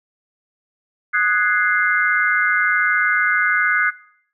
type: chord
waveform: sine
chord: Ab dominant seventh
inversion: second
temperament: equal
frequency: 1244.5 / 1480 / 1661.2 / 2093 Hz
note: Eb6 / Gb6 / Ab6 / C7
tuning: 0 / 0 / 0 / 0 cents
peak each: -23 / -18 / -21 / -20 dBFS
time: 1.13-3.91 s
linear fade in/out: 20 ms
effects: noise-tail reverb RT60 0.7 s tail -21 dB re dry